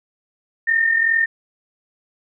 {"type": "tone pair together", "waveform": "sine", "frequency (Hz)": [1815.6, 1858], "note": ["A#6", "A#6"], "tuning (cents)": [-46, -6], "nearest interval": "unison", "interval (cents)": 40, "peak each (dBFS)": [-15, -22], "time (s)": [0.67, 1.26], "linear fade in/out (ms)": 10, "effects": []}